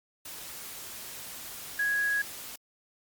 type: tone in noise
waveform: sine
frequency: 1661.2 Hz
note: G#6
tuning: in tune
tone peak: -25 dBFS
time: 1.79-2.22 s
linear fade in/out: 5 ms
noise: white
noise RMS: -42 dBFS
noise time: 0.25-2.56 s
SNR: +14 dB
effects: Opus 48 kbps